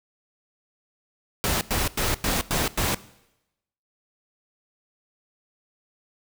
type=noise bursts; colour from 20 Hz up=pink; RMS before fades=-24 dBFS; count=6; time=1.44-2.945 s; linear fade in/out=0 ms; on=170 ms; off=97 ms; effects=noise-tail reverb RT60 0.9 s tail -19 dB re dry